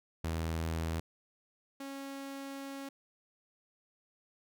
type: tone pair in turn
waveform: sawtooth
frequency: 81.5 / 274.7 Hz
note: E2 / C#4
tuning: -19 / -16 cents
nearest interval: octave + major sixth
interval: 2103 cents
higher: second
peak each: -29 / -37 dBFS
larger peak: first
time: 0.24-1 / 1.8-2.89 s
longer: second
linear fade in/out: 5 ms
effects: none